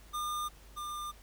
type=tone pair in turn; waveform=square; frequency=1208 / 1199 Hz; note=D6 / D6; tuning=+48 / +36 cents; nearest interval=unison; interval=12 cents; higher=first; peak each=-34 / -38 dBFS; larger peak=first; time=0.13-0.49 / 0.76-1.12 s; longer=neither; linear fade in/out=20 ms; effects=added 50 Hz sine -54 dBFS peak until 1.22 s + pink hiss -59 dBFS RMS until 1.22 s